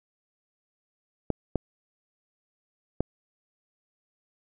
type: clicks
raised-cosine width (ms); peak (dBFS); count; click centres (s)
2; -11; 3; 1.303 / 1.557 / 3.006
effects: none